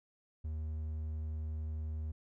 triangle tone, 77.78 Hz, D#2, in tune, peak -34 dBFS, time 0.44-2.12 s, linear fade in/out 10 ms, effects none

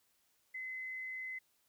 sine tone, 2041 Hz, C7, 44 cents flat, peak -40 dBFS, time 0.54-1.39 s, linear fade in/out 10 ms, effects white hiss -75 dBFS RMS until 1.68 s

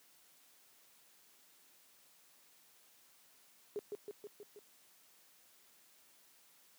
sine tone with echo, 413.2 Hz, G#4, 9 cents flat, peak -36 dBFS, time 3.76-3.79 s, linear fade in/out 0 ms, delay 160 ms, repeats 5, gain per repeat -3 dB, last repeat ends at 4.59 s, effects white hiss -66 dBFS RMS until 6.78 s + high-pass 150 Hz 12 dB/octave

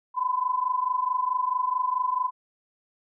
sine tone pair together, 1001 / 1025.6 Hz, B5 / C6, +23 / -35 cents, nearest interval unison, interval 42 cents, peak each -25 / -27 dBFS, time 0.14-2.31 s, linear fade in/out 50 ms, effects none

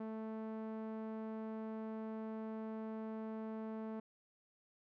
sawtooth tone with low-pass filter, 220 Hz, A3, in tune, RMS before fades -44 dBFS, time 0-4 s, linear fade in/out 5 ms, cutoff 1000 Hz, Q 0.77, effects none

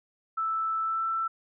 sine tone with pitch glide, 1318.5 to 1332.3 Hz, E6 to E6, 0 to +18 cents, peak -26 dBFS, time 0.37-1.28 s, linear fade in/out 10 ms, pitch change +18 cents, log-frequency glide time 0.82-1.05 s, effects none

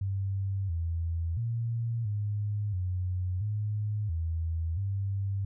sine tone with pitch steps, 97.5 / 83.4 / 115.9 / 103.8 / 91.2 / 105.3 / 82 / 98.4 Hz, G2 / E2 / A#2 / G#2 / F#2 / G#2 / E2 / G2, -9 / +21 / -10 / 0 / -24 / +24 / -9 / +7 cents, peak -28 dBFS, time 0.01-5.45 s, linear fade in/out 5 ms, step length 680 ms, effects none

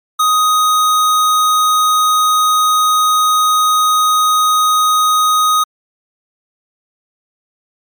square tone, 1250 Hz, D#6, 8 cents sharp, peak -10 dBFS, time 0.19-5.64 s, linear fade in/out 10 ms, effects MP3 96 kbps

